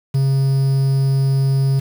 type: tone with quantisation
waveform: triangle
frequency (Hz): 135.5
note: C#3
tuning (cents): -39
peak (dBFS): -11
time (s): 0.14-1.8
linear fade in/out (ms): 10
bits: 6
effects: none

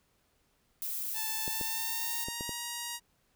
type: noise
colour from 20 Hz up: violet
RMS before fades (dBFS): -36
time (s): 0.82-2.24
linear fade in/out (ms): 0
type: tone with pitch glide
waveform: 5% pulse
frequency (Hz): 880 to 948.6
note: A5 to A#5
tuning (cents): 0 to +30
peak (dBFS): -24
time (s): 1.13-3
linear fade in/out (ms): 50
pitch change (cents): +130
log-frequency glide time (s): 1.44-2.49
type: clicks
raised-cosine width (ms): 2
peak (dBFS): -26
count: 5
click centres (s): 1.479 / 1.612 / 2.285 / 2.409 / 2.493
effects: pink hiss -72 dBFS RMS until 3.35 s

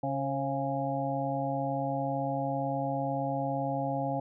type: harmonic tone with a mistuned harmonic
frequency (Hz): 137.9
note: C#3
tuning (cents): -9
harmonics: 1 / 2 / 4 / 5 / 6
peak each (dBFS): -35 / -35 / -35 / -35 / -35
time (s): 0.03-4.2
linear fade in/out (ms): 5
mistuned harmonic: 4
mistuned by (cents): -34
effects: none

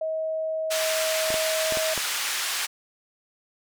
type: tone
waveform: sine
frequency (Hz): 636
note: D#5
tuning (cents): +38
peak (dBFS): -25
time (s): 0.01-1.94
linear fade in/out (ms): 5
type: band-pass noise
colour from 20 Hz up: pink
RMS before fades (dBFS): -28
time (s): 0.7-2.67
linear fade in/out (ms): 20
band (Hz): 1500 to 12000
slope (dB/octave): 12
type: clicks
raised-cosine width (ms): 1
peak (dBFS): -17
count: 5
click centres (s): 1.304 / 1.342 / 1.723 / 1.772 / 1.977
effects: none

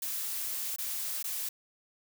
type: noise with dropouts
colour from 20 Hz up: blue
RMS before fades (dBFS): -35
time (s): 0.02-1.49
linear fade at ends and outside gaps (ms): 5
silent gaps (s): 0.762-0.784 / 1.228-1.241
effects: none

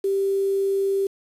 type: tone with quantisation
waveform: sine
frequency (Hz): 392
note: G4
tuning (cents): 0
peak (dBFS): -19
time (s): 0.04-1.07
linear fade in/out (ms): 5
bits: 7
effects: resampled to 32000 Hz

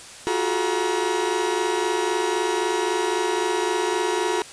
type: tone cluster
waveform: 40% pulse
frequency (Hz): 350.6 / 374.4 / 430.2 / 951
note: F4 / F#4 / A4 / A#5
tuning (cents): +7 / +20 / -39 / +34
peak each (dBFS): -26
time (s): 0.27-4.42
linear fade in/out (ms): 0
effects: white hiss -41 dBFS RMS until 4.52 s + resampled to 22050 Hz

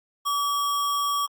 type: tone with sample-and-hold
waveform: sine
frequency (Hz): 1149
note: D6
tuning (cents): -38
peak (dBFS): -22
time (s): 0.25-1.27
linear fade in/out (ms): 20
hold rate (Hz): 4410
effects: Opus 48 kbps

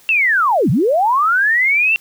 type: linear two-way sweep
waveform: sine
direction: down then up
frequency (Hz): 2737 to 111.7 to 2737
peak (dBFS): -11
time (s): 0.09-1.96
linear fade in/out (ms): 0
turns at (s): 0.7
effects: white hiss -48 dBFS RMS until 2 s

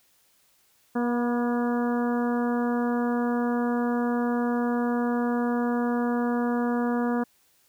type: harmonic tone with a mistuned harmonic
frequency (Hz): 240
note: B3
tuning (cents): -49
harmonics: 1 / 2 / 3 / 4 / 5 / 6 / 7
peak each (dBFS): -24 / -30 / -34 / -36 / -38 / -40 / -41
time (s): 0.95-7.24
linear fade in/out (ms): 10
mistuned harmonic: 4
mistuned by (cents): +21
effects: white hiss -64 dBFS RMS until 7.68 s

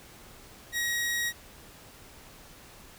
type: tone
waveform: sawtooth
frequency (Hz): 1896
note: A#6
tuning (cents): +29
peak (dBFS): -24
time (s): 0.72-1.33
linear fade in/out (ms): 50
effects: pink hiss -51 dBFS RMS until 2.98 s

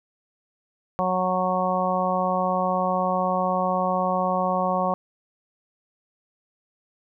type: harmonic tone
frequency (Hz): 184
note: F#3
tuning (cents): -9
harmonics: 1 / 2 / 3 / 4 / 5 / 6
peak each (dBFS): -28 / -36 / -26 / -26 / -29 / -27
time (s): 0.99-4.94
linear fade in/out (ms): 0
effects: none

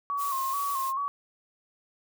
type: tone with vibrato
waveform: sine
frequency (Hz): 1100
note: C#6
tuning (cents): -14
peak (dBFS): -27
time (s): 0.1-1.08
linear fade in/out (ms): 0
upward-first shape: square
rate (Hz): 2.3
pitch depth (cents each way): 50
type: noise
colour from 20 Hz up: blue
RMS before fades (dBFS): -38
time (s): 0.17-0.93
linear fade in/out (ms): 50
effects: none

